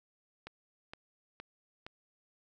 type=click train; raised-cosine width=0.3 ms; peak=-28 dBFS; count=4; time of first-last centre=0.47-1.865 s; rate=2.15 Hz; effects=none